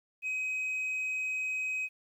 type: tone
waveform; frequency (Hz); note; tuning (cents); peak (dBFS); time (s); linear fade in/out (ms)
sine; 2528; D#7; +27; -28; 0.22-1.89; 50
effects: tanh soft clip ceiling -30 dBFS + 11-bit